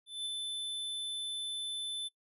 square tone with ADSR envelope, 3520 Hz, A7, in tune, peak -34 dBFS, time 0.06-2.09 s, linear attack 200 ms, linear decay 9 ms, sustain -2 dB, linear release 21 ms, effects noise-tail reverb RT60 0.1 s tail -23 dB re dry + resampled to 32000 Hz

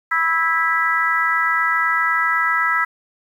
harmonic tone, 327.9 Hz, E4, 9 cents flat, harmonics 3 / 4 / 5 / 6, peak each -26 / -19 / -22 / -20 dBFS, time 0.11-2.85 s, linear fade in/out 10 ms, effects 8-bit

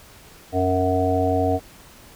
harmonic tone, 92.5 Hz, F#2, in tune, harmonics 1 / 3 / 5 / 7 / 8, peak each -24 / -24 / -24 / -24 / -24 dBFS, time 0.52-1.6 s, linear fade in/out 50 ms, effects pink hiss -47 dBFS RMS until 2.15 s

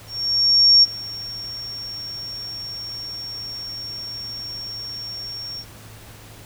sine tone with ADSR envelope, 5520 Hz, F8, 21 cents flat, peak -8 dBFS, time 0.07-5.65 s, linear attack 760 ms, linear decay 25 ms, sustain -21 dB, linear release 58 ms, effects added 108 Hz sine -44 dBFS peak until 6.45 s + pink hiss -44 dBFS RMS until 6.45 s

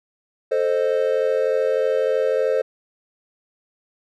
triangle chord, A diminished, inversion none, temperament equal with one note detuned, 440 / 523.3 / 616.2 Hz, A4 / C5 / Eb5, 0 / 0 / -17 cents, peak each -20 / -18 / -23 dBFS, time 0.51-2.62 s, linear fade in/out 10 ms, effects none

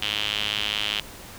sawtooth tone with band-pass filter, 105 Hz, G#2, 19 cents sharp, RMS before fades -27 dBFS, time 0.02-1 s, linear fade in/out 0 ms, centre 3100 Hz, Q 5.2, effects pink hiss -42 dBFS RMS until 1.38 s

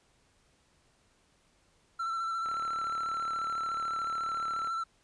triangle tone with vibrato, 1342 Hz, E6, 31 cents sharp, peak -29 dBFS, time 1.99-4.84 s, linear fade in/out 10 ms, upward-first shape square, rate 14 Hz, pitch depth 20 cents each way
click train, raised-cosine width 0.5 ms, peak -31 dBFS, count 82, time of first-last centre 2.46-4.673 s, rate 36.6 Hz
effects pink hiss -68 dBFS RMS until 5.03 s + resampled to 22050 Hz

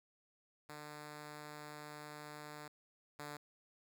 5% pulse tone pair in turn, 149.5 / 147.44 Hz, D3 / D3, +31 / +7 cents, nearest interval unison, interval 24 cents, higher first, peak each -37 / -34 dBFS, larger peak second, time 0.69-2.68 / 3.19-3.37 s, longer first, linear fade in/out 5 ms, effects none

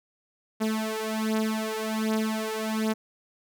sawtooth beating tone pair, 218.1 / 219.4 Hz, A3 / A3, -15 / -5 cents, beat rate 1.3 Hz, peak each -25 dBFS, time 0.6-2.94 s, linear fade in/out 20 ms, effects none

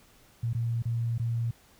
sine tone with dropouts, 116.54 Hz, A#2, in tune, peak -26 dBFS, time 0.43-1.51 s, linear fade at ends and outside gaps 5 ms, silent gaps 0.532-0.548 / 0.823-0.854 / 1.18-1.196 s, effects pink hiss -59 dBFS RMS until 1.79 s

